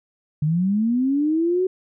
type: linear sweep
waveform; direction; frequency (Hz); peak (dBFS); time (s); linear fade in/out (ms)
sine; up; 145.2 to 378; -17; 0.42-1.67; 5
effects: none